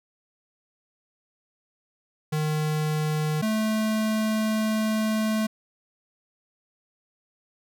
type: tone pair in turn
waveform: square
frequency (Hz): 153.5 / 217.5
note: D#3 / A3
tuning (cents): -23 / -20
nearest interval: tritone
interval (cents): 603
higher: second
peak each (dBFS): -24 / -23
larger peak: second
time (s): 2.32-3.42 / 3.42-5.47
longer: second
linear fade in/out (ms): 10
effects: none